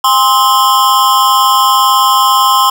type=tone with amplitude modulation; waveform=square; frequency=1046.5 Hz; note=C6; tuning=in tune; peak=-3 dBFS; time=0.04-2.7 s; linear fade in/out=5 ms; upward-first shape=sine; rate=238 Hz; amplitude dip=90%; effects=none

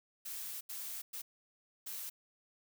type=noise bursts at uneven times; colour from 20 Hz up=blue; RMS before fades=-43 dBFS; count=4; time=0.25-0.61 / 0.69-1.02 / 1.13-1.22 / 1.86-2.1 s; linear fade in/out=10 ms; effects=none

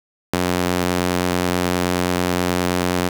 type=tone with high-pass filter; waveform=sawtooth; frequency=89.4 Hz; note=F2; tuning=41 cents sharp; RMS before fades=-20 dBFS; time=0.33-3.09 s; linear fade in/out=5 ms; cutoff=210 Hz; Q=0.76; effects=7-bit

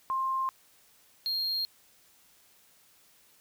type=tone pair in turn; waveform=sine / triangle; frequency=1057 / 4228 Hz; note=C6 / C8; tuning=+17 / +17 cents; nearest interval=2 octaves; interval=2400 cents; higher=second; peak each=-27 dBFS; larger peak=neither; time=0.1-0.49 / 1.26-1.65 s; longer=neither; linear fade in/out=0 ms; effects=white hiss -62 dBFS RMS until 3.4 s

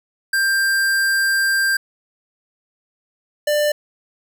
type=tone pair in turn; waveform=square; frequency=1585 / 593.7 Hz; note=G6 / D5; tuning=+19 / +19 cents; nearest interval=octave + perfect fourth; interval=1700 cents; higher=first; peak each=-16 dBFS; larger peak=neither; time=0.33-1.77 / 3.47-3.72 s; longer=first; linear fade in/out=5 ms; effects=none

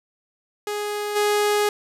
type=tone with level steps; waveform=sawtooth; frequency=415.6 Hz; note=G#4; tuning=1 cent sharp; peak=-21 / -14 dBFS; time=0.67-1.69 s; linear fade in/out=2 ms; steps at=1.15 s; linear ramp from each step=20 ms; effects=resampled to 32000 Hz + 8-bit

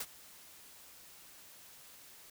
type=noise with ADSR envelope; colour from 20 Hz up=white; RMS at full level=-37 dBFS; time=0-2.3 s; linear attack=5 ms; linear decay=47 ms; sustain=-19 dB; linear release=4 ms; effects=none

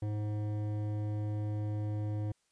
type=tone with hard clipping; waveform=sine; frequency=105.3 Hz; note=G#2; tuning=24 cents sharp; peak=-34 dBFS; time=0.02-2.32 s; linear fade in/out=5 ms; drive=12 dB; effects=white hiss -75 dBFS RMS until 2.51 s + resampled to 22050 Hz

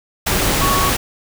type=tone in noise; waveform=sine; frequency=1114 Hz; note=C#6; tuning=8 cents sharp; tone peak=-17 dBFS; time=0.61-0.9 s; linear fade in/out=10 ms; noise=pink; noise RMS=-17 dBFS; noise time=0.26-0.97 s; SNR=-3 dB; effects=none

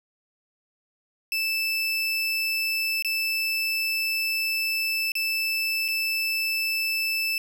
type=tone with dropouts; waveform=30% pulse; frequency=2637 Hz; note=E7; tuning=in tune; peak=-21 dBFS; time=1.32-7.38 s; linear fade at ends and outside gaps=1 ms; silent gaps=3.024-3.047 / 5.119-5.153 / 5.881-5.885 s; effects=none

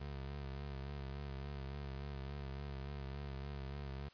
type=tone with vibrato; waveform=25% pulse; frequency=69.3 Hz; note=C#2; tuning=in tune; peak=-39 dBFS; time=0-4.09 s; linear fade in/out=10 ms; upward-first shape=sine; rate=3.5 Hz; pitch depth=60 cents each way; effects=white hiss -65 dBFS RMS until 4.13 s + resampled to 11025 Hz

